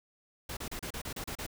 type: noise bursts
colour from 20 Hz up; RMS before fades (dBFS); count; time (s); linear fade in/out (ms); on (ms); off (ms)
pink; -39; 9; 0.49-1.465; 5; 79; 33
effects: none